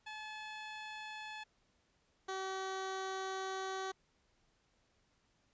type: tone pair in turn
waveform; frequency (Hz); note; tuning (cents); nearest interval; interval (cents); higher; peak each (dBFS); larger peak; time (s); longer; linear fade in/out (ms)
15% pulse; 860 / 381.3; A5 / G4; -40 / -48; octave + major second; 1408; first; -38 / -32; second; 0.06-1.44 / 2.28-3.92; second; 10
effects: pink hiss -75 dBFS RMS until 5.53 s + resampled to 16000 Hz